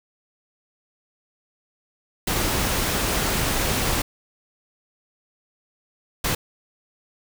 pink noise bursts at uneven times, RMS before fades -23 dBFS, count 2, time 2.27-4.02 / 6.24-6.35 s, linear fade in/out 5 ms, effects none

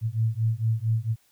sine beating tone pair, 110 / 114.4 Hz, A2 / A#2, 0 / -32 cents, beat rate 4.4 Hz, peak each -25 dBFS, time 0.01-1.16 s, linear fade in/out 50 ms, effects white hiss -64 dBFS RMS until 1.31 s

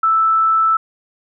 sine tone, 1318.5 Hz, E6, in tune, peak -11 dBFS, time 0.03-0.77 s, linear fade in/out 5 ms, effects none

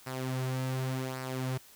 sawtooth tone with flanger, 130 Hz, C3, 11 cents flat, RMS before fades -34 dBFS, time 0.06-1.58 s, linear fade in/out 10 ms, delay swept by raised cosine 0.29 to 4.99 ms, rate 0.88 Hz, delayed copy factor -0.55, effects white hiss -56 dBFS RMS until 1.75 s

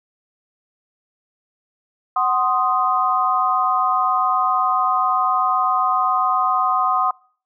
sine chord, C diminished, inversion second, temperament equal with one note detuned, 746 / 1046.5 / 1244.5 Hz, Gb5 / C6 / Eb6, +14 / 0 / 0 cents, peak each -21 / -20 / -19 dBFS, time 2.16-7.11 s, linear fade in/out 5 ms, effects noise-tail reverb RT60 0.5 s tail -26 dB re dry

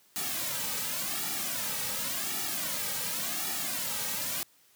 white noise with flanger, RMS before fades -33 dBFS, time 0.16-4.43 s, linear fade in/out 0 ms, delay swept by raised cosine 1.9 to 2.9 ms, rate 0.9 Hz, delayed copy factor -0.95, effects white hiss -63 dBFS RMS until 4.75 s + high-pass 80 Hz 12 dB/octave

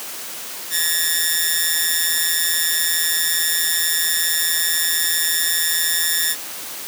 5% pulse ring-modulated tone, 1790 Hz, A6, 29 cents sharp, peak -3 dBFS, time 0.7-6.36 s, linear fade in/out 50 ms, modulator 82.3 Hz, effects white hiss -31 dBFS RMS until 6.87 s + high-pass 200 Hz 12 dB/octave

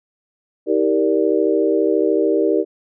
sine chord, Eb major seventh, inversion none, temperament equal with one note detuned, 319.3 / 392 / 466.2 / 587.3 Hz, Eb4 / G4 / Bb4 / D5, +45 / 0 / 0 / 0 cents, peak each -19 / -18 / -19 / -23 dBFS, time 0.66-2.65 s, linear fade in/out 50 ms, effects none

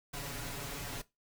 pink noise with comb filter, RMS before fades -41 dBFS, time 0.13-1.02 s, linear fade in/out 10 ms, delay 7.1 ms, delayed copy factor +0.95, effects noise-tail reverb RT60 0.2 s tail -18 dB re dry

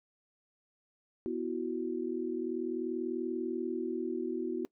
sine chord, B suspended fourth, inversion none, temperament equal, 246.9 / 329.6 / 370 Hz, B3 / E4 / F#4, 0 / 0 / 0 cents, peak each -38 / -36 / -35 dBFS, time 1.26-4.65 s, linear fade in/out 0 ms, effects noise-tail reverb RT60 0.1 s tail -21 dB re dry

